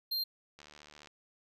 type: tone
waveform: square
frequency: 4186 Hz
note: C8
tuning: in tune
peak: -32 dBFS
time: 0.11-0.24 s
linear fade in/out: 10 ms
type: click train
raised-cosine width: 0.2 ms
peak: -35 dBFS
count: 37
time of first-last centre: 0.59-1.073 s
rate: 74.6 Hz
effects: none